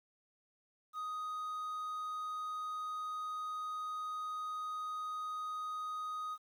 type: tone with quantisation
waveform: triangle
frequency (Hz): 1248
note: D#6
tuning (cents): +5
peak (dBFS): -36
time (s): 0.93-6.38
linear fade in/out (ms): 50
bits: 11
effects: none